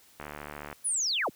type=click train; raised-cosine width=0.5 ms; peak=-24 dBFS; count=40; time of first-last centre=0.2-0.728 s; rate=73.9 Hz
type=linear sweep; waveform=sine; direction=down; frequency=10420 to 48.81 Hz; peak=-26 dBFS; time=0.84-1.3 s; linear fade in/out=20 ms
effects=white hiss -59 dBFS RMS until 1.35 s